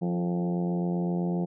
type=harmonic tone with a mistuned harmonic; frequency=87.7 Hz; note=F2; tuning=8 cents sharp; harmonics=2 / 3 / 4 / 5 / 6 / 7 / 8 / 9 / 10; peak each=-26 / -42 / -34 / -39 / -41 / -49 / -41 / -45 / -51 dBFS; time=0.01-1.46 s; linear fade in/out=20 ms; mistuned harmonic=4; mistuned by=-17 cents; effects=none